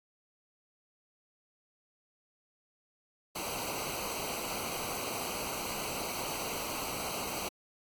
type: noise with comb filter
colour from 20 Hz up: pink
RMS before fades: -37 dBFS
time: 3.35-7.49 s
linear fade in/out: 10 ms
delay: 0.57 ms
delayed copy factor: -0.8
effects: AAC 64 kbps